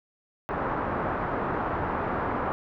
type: low-pass noise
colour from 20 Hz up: white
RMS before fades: -29 dBFS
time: 0.49-2.52 s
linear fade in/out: 0 ms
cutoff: 1300 Hz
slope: 24 dB/octave
effects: none